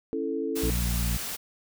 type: chord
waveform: sine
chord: A major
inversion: first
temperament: just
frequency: 275 / 330 / 440 Hz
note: C#4 / E4 / A4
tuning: -14 / +2 / 0 cents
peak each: -32 / -32 / -30 dBFS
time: 0.13-0.7 s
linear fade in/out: 0 ms
type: noise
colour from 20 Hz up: white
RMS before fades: -34 dBFS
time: 0.55-1.37 s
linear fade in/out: 20 ms
type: harmonic tone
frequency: 58.9 Hz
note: A#1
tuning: 19 cents sharp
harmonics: 1 / 2 / 3 / 4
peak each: -26 / -33 / -33 / -40 dBFS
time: 0.62-1.18 s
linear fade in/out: 20 ms
effects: none